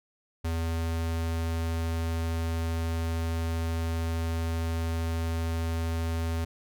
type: tone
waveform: square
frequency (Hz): 82.41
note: E2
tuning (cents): 0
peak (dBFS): -28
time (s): 0.44-6.45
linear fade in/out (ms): 10
effects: none